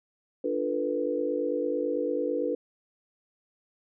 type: chord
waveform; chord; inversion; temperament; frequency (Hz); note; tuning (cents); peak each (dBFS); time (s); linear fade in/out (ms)
sine; B half-diminished seventh; first; equal with one note detuned; 293.7 / 349.2 / 444.9 / 493.9; D4 / F4 / A4 / B4; 0 / 0 / +19 / 0; -32 / -34 / -32 / -29; 0.44-2.55; 5
effects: none